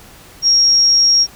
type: tone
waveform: sine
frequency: 5588 Hz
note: F8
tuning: in tune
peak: -8 dBFS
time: 0.42-1.27 s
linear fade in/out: 50 ms
effects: pink hiss -41 dBFS RMS until 1.35 s